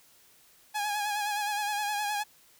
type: tone with vibrato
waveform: sawtooth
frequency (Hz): 830.6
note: G#5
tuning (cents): 0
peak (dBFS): -25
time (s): 0.74-2.24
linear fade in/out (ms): 20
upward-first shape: sine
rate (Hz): 9.6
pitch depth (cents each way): 42
effects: white hiss -60 dBFS RMS until 2.59 s